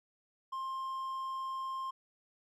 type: tone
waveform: triangle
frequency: 1058 Hz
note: C6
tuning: 19 cents sharp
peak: -34 dBFS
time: 0.52-1.91 s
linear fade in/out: 10 ms
effects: none